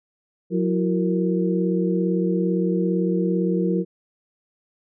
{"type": "tone cluster", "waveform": "sine", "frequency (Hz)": [181.7, 333.4, 371.1, 465.3], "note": ["F#3", "E4", "F#4", "A#4"], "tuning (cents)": [-31, 20, 5, -3], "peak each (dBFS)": [-21, -25, -28, -26], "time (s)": [0.5, 3.85], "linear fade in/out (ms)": 50, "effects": []}